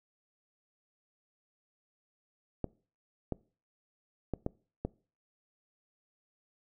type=clicks; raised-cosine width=2 ms; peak=-19 dBFS; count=5; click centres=2.643 / 3.323 / 4.337 / 4.464 / 4.85 s; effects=noise-tail reverb RT60 0.4 s tail -23 dB re dry